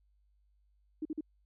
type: tone bursts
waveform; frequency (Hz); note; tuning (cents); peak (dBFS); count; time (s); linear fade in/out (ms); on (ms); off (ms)
sine; 310; D#4; -6; -33; 3; 1.02-1.209; 5; 33; 45
effects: added 50 Hz sine -67 dBFS peak until 1.45 s